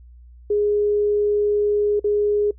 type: tone with dropouts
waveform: sine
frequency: 414.4 Hz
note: G#4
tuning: 4 cents flat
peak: -16 dBFS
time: 0.5-2.51 s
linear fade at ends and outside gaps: 5 ms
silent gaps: 1.996-2.042 s
effects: noise-tail reverb RT60 0.1 s tail -22 dB re dry + added 60 Hz sine -42 dBFS peak until 2.58 s